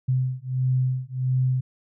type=beating tone pair; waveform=sine; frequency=128 / 129.5 Hz; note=C3 / C3; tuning=-38 / -17 cents; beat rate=1.5 Hz; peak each=-24 dBFS; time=0.08-1.61 s; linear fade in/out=10 ms; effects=none